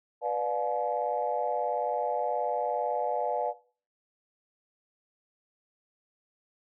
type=chord; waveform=sine; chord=B diminished seventh; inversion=none; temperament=just; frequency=493.9 / 592.7 / 711.2 / 853.4 Hz; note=B4 / D5 / F5 / Ab5; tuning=0 / +16 / +31 / +47 cents; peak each=-32 dBFS; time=0.21-3.54 s; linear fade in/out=50 ms; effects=noise-tail reverb RT60 0.4 s tail -17 dB re dry + tanh soft clip ceiling -16 dBFS